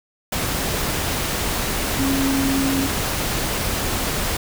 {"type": "tone in noise", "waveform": "sine", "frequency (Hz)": 271.3, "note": "C#4", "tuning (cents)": -37, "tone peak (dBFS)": -19, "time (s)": [1.99, 2.87], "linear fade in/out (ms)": 5, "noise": "pink", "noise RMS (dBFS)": -23, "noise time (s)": [0.32, 4.37], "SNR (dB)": 1, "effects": []}